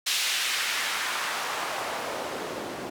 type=noise with band-pass filter sweep; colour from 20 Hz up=white; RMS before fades=-30 dBFS; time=0.06-2.9 s; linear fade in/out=10 ms; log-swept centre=3500 to 320 Hz; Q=1; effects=none